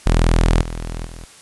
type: tone with level steps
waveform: sawtooth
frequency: 41.2 Hz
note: E1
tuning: in tune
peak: -8 / -21 / -29 dBFS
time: 0.06-1.25 s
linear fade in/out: 0 ms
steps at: 0.61 / 1.06 s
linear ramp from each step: 2 ms
effects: white hiss -44 dBFS RMS until 1.41 s + resampled to 24000 Hz